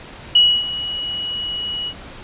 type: tone with ADSR envelope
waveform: sine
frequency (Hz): 2920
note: F#7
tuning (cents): -24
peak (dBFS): -7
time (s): 0.35-1.94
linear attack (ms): 7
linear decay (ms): 280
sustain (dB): -15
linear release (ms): 64
effects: pink hiss -37 dBFS RMS until 2.23 s + resampled to 8000 Hz